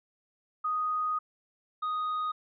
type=tone pair in turn; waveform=sine / triangle; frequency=1244.5 / 1244.5 Hz; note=D#6 / D#6; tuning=0 / 0 cents; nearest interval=unison; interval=0 cents; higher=neither; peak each=-27 dBFS; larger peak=neither; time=0.64-1.19 / 1.82-2.32 s; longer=first; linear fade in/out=10 ms; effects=resampled to 11025 Hz